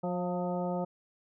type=harmonic tone with a mistuned harmonic; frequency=179 Hz; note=F3; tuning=43 cents sharp; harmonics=1 / 2 / 3 / 4 / 5 / 7; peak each=-33 / -39 / -35 / -38 / -41 / -47 dBFS; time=0.03-0.85 s; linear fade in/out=10 ms; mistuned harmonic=4; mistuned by=-32 cents; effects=none

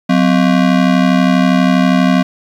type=ring-modulated tone; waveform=square; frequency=220 Hz; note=A3; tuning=in tune; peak=-6 dBFS; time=0.09-2.23 s; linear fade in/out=10 ms; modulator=36.2 Hz; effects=low-pass 4000 Hz 12 dB/octave + 7-bit

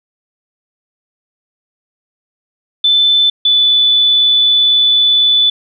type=tone pair in turn; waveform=sine; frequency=3520 / 3482 Hz; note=A7 / A7; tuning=0 / -19 cents; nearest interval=unison; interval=19 cents; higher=first; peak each=-7 dBFS; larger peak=neither; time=2.84-3.3 / 3.45-5.5 s; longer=second; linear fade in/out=5 ms; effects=none

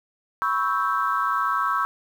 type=chord; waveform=sine; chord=C# half-diminished seventh; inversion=third; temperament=equal with one note detuned; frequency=987.8 / 1108.7 / 1310.9 / 1568 Hz; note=B5 / C#6 / E6 / G6; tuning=0 / 0 / -10 / 0 cents; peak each=-29 / -24 / -24 / -29 dBFS; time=0.42-1.85 s; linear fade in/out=0 ms; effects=tanh soft clip ceiling -10 dBFS + 8-bit

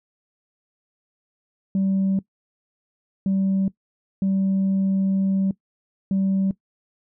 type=tone bursts at uneven times; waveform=sine; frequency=193 Hz; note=G3; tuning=27 cents flat; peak=-16 dBFS; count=4; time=1.75-2.19 / 3.26-3.68 / 4.22-5.51 / 6.11-6.51 s; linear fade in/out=2 ms; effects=noise-tail reverb RT60 0.1 s tail -20 dB re dry + tanh soft clip ceiling -16 dBFS

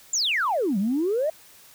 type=exponential two-way sweep; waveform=sine; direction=down then up; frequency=7459 to 185 to 653 Hz; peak=-20 dBFS; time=0.13-1.3 s; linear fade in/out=5 ms; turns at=0.78 s; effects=tanh soft clip ceiling -16 dBFS + white hiss -51 dBFS RMS until 1.74 s

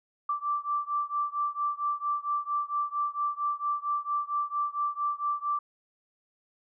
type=beating tone pair; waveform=sine; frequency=1169 / 1173.4 Hz; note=D6 / D6; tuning=-8 / -2 cents; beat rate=4.4 Hz; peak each=-30 / -31 dBFS; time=0.29-5.59 s; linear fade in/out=5 ms; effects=none

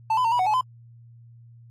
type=tone with pitch steps; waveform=triangle; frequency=885 / 1007 / 911 / 974 / 742 / 855 / 1019 Hz; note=A5 / B5 / A#5 / B5 / F#5 / A5 / C6; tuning=+10 / +33 / -40 / -24 / +5 / -50 / -46 cents; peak=-17 dBFS; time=0.1-0.611 s; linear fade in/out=5 ms; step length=73 ms; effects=added 117 Hz sine -46 dBFS peak until 1.7 s + AAC 48 kbps

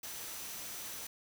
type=tone in noise; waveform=sine; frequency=5980 Hz; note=F#8; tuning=17 cents sharp; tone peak=-52 dBFS; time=0.03-1.07 s; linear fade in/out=5 ms; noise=white; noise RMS=-44 dBFS; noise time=0.03-1.07 s; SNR=-11 dB; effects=none

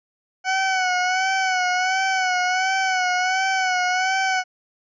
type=tone with vibrato; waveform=20% pulse; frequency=746 Hz; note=F#5; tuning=14 cents sharp; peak=-14 dBFS; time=0.44-4.44 s; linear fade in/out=50 ms; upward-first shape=sine; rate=1.4 Hz; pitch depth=51 cents each way; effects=resampled to 16000 Hz

